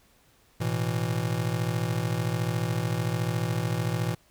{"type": "chord", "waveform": "square", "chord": "A suspended second", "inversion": "none", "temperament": "just", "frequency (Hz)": [110, 123.75, 165], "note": ["A2", "B2", "E3"], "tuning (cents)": [0, 4, 2], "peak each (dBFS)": -31, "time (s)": [0.6, 4.15], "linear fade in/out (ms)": 10, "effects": ["pink hiss -62 dBFS RMS until 4.3 s"]}